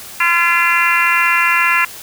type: harmonic tone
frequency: 342.3 Hz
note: F4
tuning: 35 cents flat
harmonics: 3 / 4 / 5 / 6 / 7 / 8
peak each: -18 / -18 / -18 / -18 / -18 / -18 dBFS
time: 0.2-1.85 s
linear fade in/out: 5 ms
effects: white hiss -33 dBFS RMS until 2.02 s